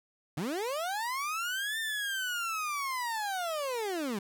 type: linear two-way sweep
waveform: 30% pulse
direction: up then down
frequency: 132.6 to 1811 to 188 Hz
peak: -29 dBFS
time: 0.37-4.19 s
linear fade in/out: 5 ms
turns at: 1.79 s
effects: none

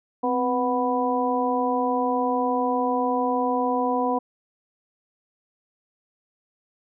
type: harmonic tone with a mistuned harmonic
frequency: 246.9 Hz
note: B3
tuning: in tune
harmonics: 1 / 2 / 3 / 4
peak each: -26 / -26 / -26 / -26 dBFS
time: 0.23-4.19 s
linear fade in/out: 10 ms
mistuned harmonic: 1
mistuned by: +70 cents
effects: none

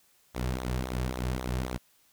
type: tone with flanger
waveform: sawtooth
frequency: 63 Hz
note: B1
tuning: 35 cents sharp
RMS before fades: -32 dBFS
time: 0.34-1.78 s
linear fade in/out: 20 ms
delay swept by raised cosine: 0.38 to 4.08 ms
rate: 3.7 Hz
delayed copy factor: -0.65
effects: white hiss -65 dBFS RMS until 2.12 s

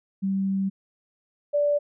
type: tone pair in turn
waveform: sine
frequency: 193.8 / 582.8 Hz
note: G3 / D5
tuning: -20 / -13 cents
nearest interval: octave + perfect fifth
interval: 1907 cents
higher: second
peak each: -22 / -19 dBFS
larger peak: second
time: 0.22-0.7 / 1.53-1.79 s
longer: first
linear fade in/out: 20 ms
effects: none

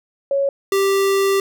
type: tone pair in turn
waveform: sine / square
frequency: 554.4 / 392 Hz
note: C#5 / G4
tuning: 0 / 0 cents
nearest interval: tritone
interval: 600 cents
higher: first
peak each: -15 dBFS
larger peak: neither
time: 0.31-0.49 / 0.72-1.4 s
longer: second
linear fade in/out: 2 ms
effects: none

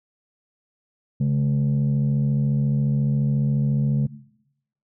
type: tone pair together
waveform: sine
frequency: 139.6 / 213.9 Hz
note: C#3 / A3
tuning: +13 / -49 cents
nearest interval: perfect fifth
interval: 738 cents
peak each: -17 / -22 dBFS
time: 1.2-4.07 s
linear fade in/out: 10 ms
effects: noise-tail reverb RT60 0.8 s tail -18 dB re dry + tanh soft clip ceiling -15 dBFS

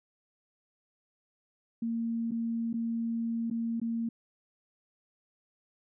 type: tone with dropouts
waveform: sine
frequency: 230 Hz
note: A#3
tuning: 23 cents flat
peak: -29 dBFS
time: 1.82-4.09 s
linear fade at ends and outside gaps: 5 ms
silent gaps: 2.31-2.317 / 2.73-2.739 / 3.501-3.51 / 3.8-3.815 s
effects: none

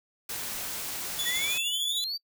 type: noise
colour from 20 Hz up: white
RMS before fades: -35 dBFS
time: 0.29-1.58 s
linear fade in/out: 5 ms
type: tone with tremolo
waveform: sawtooth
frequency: 3448 Hz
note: A7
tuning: 36 cents flat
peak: -24 dBFS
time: 1.19-2.04 s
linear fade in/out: 0 ms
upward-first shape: triangle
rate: 13 Hz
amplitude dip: 50%
type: exponential sweep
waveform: triangle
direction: up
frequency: 1864.7 to 4700 Hz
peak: -29 dBFS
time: 1.25-2.18 s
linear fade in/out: 20 ms
effects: noise-tail reverb RT60 0.1 s tail -26 dB re dry

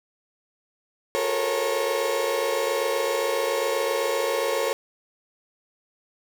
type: tone cluster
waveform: 35% pulse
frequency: 361.3 / 422.5 / 443.5 / 471 / 546 Hz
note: F#4 / G#4 / A4 / A#4 / C#5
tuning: -41 / +30 / +14 / +18 / -26 cents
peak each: -33 / -33 / -28 / -27 / -24 dBFS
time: 1.15-4.73 s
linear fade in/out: 0 ms
effects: none

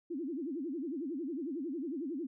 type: tone with vibrato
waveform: sine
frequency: 300 Hz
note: D4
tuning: 37 cents sharp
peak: -35 dBFS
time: 0.1-2.27 s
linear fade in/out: 10 ms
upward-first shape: sine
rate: 11 Hz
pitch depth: 280 cents each way
effects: none

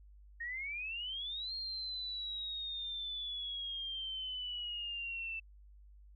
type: exponential two-way sweep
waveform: sine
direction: up then down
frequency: 1838 to 4240 to 2651 Hz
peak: -38 dBFS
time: 0.4-5.4 s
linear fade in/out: 10 ms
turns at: 1.54 s
effects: added 50 Hz sine -55 dBFS peak until 6.15 s

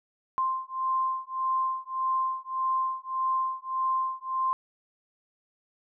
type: beating tone pair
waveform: sine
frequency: 1046.5 / 1048.2 Hz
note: C6 / C6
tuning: 0 / +3 cents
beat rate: 1.7 Hz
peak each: -29 dBFS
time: 0.38-4.53 s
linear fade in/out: 0 ms
effects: none

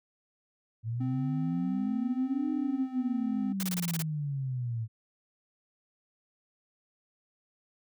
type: exponential two-way sweep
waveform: sine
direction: up then down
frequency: 110 to 308.1 to 110 Hz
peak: -30 dBFS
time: 0.83-4.88 s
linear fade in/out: 50 ms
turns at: 2.5 s
type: tone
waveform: triangle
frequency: 258.9 Hz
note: C4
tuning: 18 cents flat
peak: -29 dBFS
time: 1-3.53 s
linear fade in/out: 10 ms
type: noise bursts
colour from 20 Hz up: white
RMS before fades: -35 dBFS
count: 8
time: 3.6-4.022 s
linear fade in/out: 0 ms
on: 30 ms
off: 26 ms
effects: none

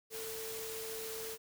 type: tone in noise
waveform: sine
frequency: 445.7 Hz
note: A4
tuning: 22 cents sharp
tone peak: -43 dBFS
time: 0.1-1.38 s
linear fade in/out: 50 ms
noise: white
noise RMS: -44 dBFS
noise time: 0.1-1.38 s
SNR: -2 dB
effects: none

